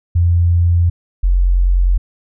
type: tone pair in turn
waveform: sine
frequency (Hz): 86.3 / 44.85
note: F2 / F1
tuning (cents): -20 / +47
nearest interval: major seventh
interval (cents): 1133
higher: first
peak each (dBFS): -9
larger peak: neither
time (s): 0.15-0.9 / 1.23-1.98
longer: neither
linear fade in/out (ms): 10
effects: none